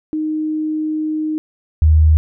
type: tone pair in turn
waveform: sine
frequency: 309.8 / 78.1 Hz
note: D#4 / D#2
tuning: -7 / +7 cents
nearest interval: 2 octaves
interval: 2386 cents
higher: first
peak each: -17 / -7 dBFS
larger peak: second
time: 0.13-1.38 / 1.82-2.17 s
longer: first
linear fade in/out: 0 ms
effects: none